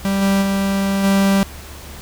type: tone with level steps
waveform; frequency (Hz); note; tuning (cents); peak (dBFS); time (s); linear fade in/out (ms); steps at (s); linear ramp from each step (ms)
45% pulse; 196; G3; 0; -16 / -13 / -16 / -12; 0.05-1.43; 0; 0.21 / 0.41 / 1.03; 20
effects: added 72 Hz sine -36 dBFS peak until 2.01 s + pink hiss -37 dBFS RMS until 2.01 s